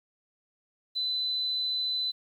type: tone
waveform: sine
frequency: 4013 Hz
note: B7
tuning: 27 cents sharp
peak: -27 dBFS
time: 0.95-2.12 s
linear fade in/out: 20 ms
effects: 10-bit